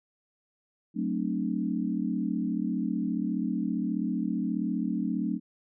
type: chord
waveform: sine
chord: D dominant seventh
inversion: first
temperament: equal with one note detuned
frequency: 185 / 220 / 261.6 / 300.2 Hz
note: F#3 / A3 / C4 / D4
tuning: 0 / 0 / 0 / +38 cents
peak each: -32 / -31 / -33 / -33 dBFS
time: 0.94-5.4 s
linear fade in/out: 50 ms
effects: none